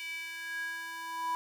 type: tone with high-pass filter sweep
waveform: square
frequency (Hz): 329.6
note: E4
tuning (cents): 0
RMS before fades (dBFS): -38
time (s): 0-1.35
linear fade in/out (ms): 0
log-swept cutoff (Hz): 2500 to 980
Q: 6.5
effects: none